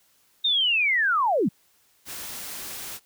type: linear sweep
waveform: sine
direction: down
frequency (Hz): 3728 to 146.83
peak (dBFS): -19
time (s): 0.44-1.49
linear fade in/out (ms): 10
type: noise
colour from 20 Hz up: white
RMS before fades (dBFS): -36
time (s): 2.05-3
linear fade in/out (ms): 50
effects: white hiss -63 dBFS RMS until 3.05 s